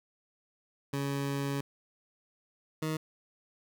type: tone pair in turn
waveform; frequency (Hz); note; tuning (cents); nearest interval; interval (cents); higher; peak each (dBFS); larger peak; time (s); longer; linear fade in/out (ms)
20% pulse; 139.8 / 156.92; C#3 / D#3; +15 / +15; major second; 200; second; -26; neither; 0.93-1.61 / 2.82-2.97; first; 5
effects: none